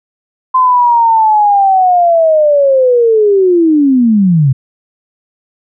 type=linear sweep; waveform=sine; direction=down; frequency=1036 to 125.9 Hz; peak=-5 dBFS; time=0.54-4.53 s; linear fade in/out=10 ms; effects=none